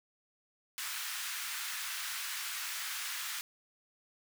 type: high-pass noise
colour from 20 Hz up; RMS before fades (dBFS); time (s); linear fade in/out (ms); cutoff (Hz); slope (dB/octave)
pink; -39; 0.78-3.41; 0; 1300; 24
effects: none